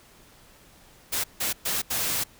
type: noise bursts at uneven times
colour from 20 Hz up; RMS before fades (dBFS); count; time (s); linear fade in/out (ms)
white; -27; 4; 1.12-1.24 / 1.4-1.53 / 1.65-1.82 / 1.9-2.24; 10
effects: pink hiss -54 dBFS RMS until 2.39 s